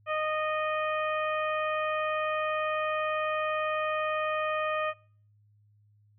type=harmonic tone; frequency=618 Hz; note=D#5; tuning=12 cents flat; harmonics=1 / 2 / 3 / 4 / 5; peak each=-30 / -31 / -37 / -37 / -45 dBFS; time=0.06-4.94 s; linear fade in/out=50 ms; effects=noise-tail reverb RT60 0.5 s tail -25 dB re dry + added 104 Hz sine -60 dBFS peak until 6.18 s